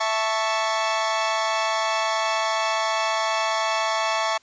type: chord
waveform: sawtooth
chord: A major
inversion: second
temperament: equal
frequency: 659.3 / 880 / 1108.7 Hz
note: E5 / A5 / C#6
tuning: 0 / 0 / 0 cents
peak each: -22 dBFS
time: 0-4.38 s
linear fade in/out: 10 ms
effects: white hiss -58 dBFS RMS until 4.42 s + resampled to 16000 Hz